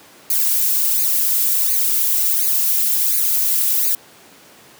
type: noise with flanger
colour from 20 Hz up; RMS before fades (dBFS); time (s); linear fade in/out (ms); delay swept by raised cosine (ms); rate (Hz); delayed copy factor
violet; -17; 0.3-3.95; 2; 0.45 to 2.95; 1.4; +0.9
effects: pink hiss -45 dBFS RMS until 4.79 s + high-pass 200 Hz 12 dB/octave